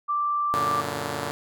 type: tone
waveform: sine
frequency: 1174.7 Hz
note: D6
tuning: in tune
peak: -22 dBFS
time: 0.08-0.82 s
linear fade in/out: 20 ms
type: chord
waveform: 5% pulse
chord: Gb augmented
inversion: none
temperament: just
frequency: 92.5 / 115.62 / 144.53 Hz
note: Gb2 / Bb2 / D3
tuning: 0 / -14 / -27 cents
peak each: -24 / -23 / -20 dBFS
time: 0.54-1.31 s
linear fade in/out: 0 ms
effects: none